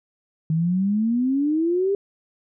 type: exponential sweep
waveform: sine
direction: up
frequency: 155.56 to 405.5 Hz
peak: -18 dBFS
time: 0.5-1.95 s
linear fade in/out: 2 ms
effects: none